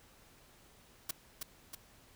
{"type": "noise with echo", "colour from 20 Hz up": "white", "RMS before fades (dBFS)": -36, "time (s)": [1.09, 1.11], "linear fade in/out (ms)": 5, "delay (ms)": 320, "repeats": 2, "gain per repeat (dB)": -4, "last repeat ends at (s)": 1.75, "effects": ["pink hiss -62 dBFS RMS until 2.15 s"]}